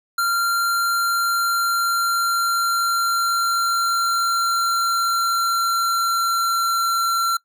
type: tone with pitch glide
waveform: square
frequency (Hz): 1382 to 1362.2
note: F6 to F6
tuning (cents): -19 to -44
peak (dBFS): -18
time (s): 0.18-7.37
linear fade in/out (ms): 5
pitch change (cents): -25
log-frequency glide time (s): 0.91-7.07
effects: noise-tail reverb RT60 0.1 s tail -22 dB re dry